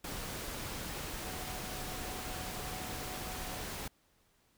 sine tone in noise, 740 Hz, F#5, in tune, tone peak -49 dBFS, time 1.22-3.61 s, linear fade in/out 5 ms, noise pink, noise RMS -41 dBFS, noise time 0.04-3.88 s, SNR -11 dB, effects pink hiss -71 dBFS RMS until 4.57 s

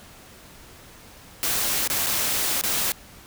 white noise with dropouts, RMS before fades -24 dBFS, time 1.43-2.92 s, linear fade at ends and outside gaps 0 ms, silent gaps 1.875-1.9 / 2.063-2.068 / 2.612-2.637 s, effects pink hiss -47 dBFS RMS until 3.26 s

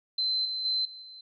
sine tone with level steps, 4076 Hz, C8, 46 cents flat, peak -25 / -30 / -25 / -42 / -44 dBFS, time 0.18-1.21 s, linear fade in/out 5 ms, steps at 0.45 / 0.65 / 0.85 / 1.02 s, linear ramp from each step 2 ms, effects none

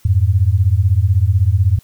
sine beating tone pair, 87.31 / 103.31 Hz, F2 / G#2, 0 / -9 cents, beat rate 16 Hz, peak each -13 dBFS, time 0.05-1.79 s, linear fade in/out 5 ms, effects white hiss -52 dBFS RMS until 1.83 s

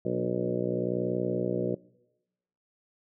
harmonic tone with a mistuned harmonic, 60.9 Hz, B1, 24 cents flat, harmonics 2 / 3 / 4 / 5 / 6 / 7 / 8 / 9 / 10, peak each -37 / -33 / -37 / -38 / -32 / -38 / -34 / -37 / -38 dBFS, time 0.05-1.75 s, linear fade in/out 5 ms, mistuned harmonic 5, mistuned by -20 cents, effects noise-tail reverb RT60 1.0 s tail -23 dB re dry

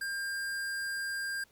square tone, 1600 Hz, G6, 35 cents sharp, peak -34 dBFS, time 0.01-1.44 s, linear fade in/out 5 ms, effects pink hiss -65 dBFS RMS until 1.51 s + Opus 48 kbps

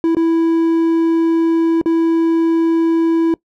triangle tone with dropouts, 329.6 Hz, E4, in tune, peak -9 dBFS, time 0.04-3.34 s, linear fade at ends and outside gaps 1 ms, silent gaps 0.149-0.168 / 1.814-1.859 s, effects noise-tail reverb RT60 0.1 s tail -22 dB re dry

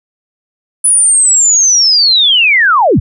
sine linear sweep, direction down, 10000 to 49 Hz, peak -5 dBFS, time 0.84-3 s, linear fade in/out 10 ms, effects none

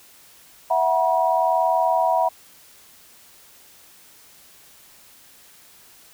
sine chord, E suspended second, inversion none, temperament equal with one note detuned, 659.3 / 740 / 963 Hz, E5 / F#5 / B5, 0 / 0 / -44 cents, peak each -21 dBFS, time 0.7-2.29 s, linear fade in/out 10 ms, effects white hiss -50 dBFS RMS until 6.13 s

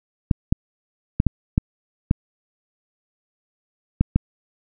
clicks, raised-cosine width 5 ms, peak -3 dBFS, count 8, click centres 0.312 / 0.525 / 1.201 / 1.267 / 1.579 / 2.111 / 4.01 / 4.16 s, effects none

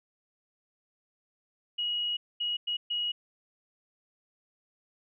sine tone bursts at uneven times, 2900 Hz, F#7, 35 cents flat, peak -28 dBFS, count 4, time 1.78-2.17 / 2.4-2.57 / 2.67-2.77 / 2.9-3.12 s, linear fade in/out 10 ms, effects none

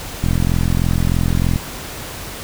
click train, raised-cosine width 5 ms, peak -5 dBFS, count 58, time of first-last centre 0.24-1.559 s, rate 43.2 Hz, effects pink hiss -30 dBFS RMS until 2.43 s

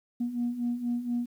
sine beating tone pair, 237.6 / 241.8 Hz, A#3 / B3, +33 / -36 cents, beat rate 4.2 Hz, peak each -33 / -28 dBFS, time 0.2-1.26 s, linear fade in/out 10 ms, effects tanh soft clip ceiling -22 dBFS + 10-bit

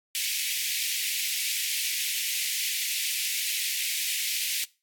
pink high-pass noise, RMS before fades -29 dBFS, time 0.15-4.64 s, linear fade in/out 0 ms, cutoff 2100 Hz, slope 48 dB/octave, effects noise-tail reverb RT60 0.3 s tail -21 dB re dry + AAC 64 kbps

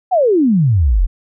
sine exponential sweep, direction down, 784 to 36.9 Hz, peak -9 dBFS, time 0.11-1.07 s, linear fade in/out 20 ms, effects none

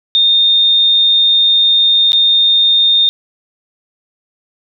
sine tone with dropouts, 3653 Hz, A#7, 36 cents flat, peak -7 dBFS, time 0.15-3.09 s, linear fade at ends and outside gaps 0 ms, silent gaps 2.12-2.131 s, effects none

